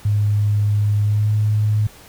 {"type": "tone with pitch glide", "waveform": "sine", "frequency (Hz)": [103.83, 106.26], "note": ["G#2", "G#2"], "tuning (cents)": [0, 40], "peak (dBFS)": -14, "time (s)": [0.05, 1.87], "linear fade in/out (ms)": 5, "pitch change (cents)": 40, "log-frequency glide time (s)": [1.02, 1.31], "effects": ["pink hiss -44 dBFS RMS until 2.08 s"]}